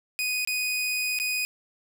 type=tone with dropouts; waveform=sawtooth; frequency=2489 Hz; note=D#7; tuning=in tune; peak=-22 dBFS; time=0.19-1.45 s; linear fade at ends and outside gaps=0 ms; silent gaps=0.449-0.474 / 1.188-1.199 s; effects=none